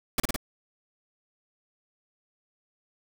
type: noise with echo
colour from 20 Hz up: pink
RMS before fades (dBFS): -24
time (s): 0.18-0.2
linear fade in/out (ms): 2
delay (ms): 54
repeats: 3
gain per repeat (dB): -2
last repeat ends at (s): 0.362
effects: none